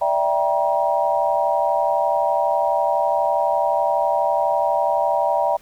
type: chord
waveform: sine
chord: E half-diminished seventh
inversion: third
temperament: equal with one note detuned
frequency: 587.3 / 659.3 / 784 / 950.8 Hz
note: D5 / E5 / G5 / Bb5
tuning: 0 / 0 / 0 / +34 cents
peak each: -22 dBFS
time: 0.01-5.57 s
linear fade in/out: 10 ms
effects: pink hiss -51 dBFS RMS until 5.61 s